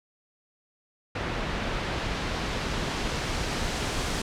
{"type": "noise with low-pass filter sweep", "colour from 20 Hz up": "pink", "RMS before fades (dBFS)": -30, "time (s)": [1.15, 4.22], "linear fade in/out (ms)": 5, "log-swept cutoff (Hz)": [2900, 7500], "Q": 0.77, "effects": []}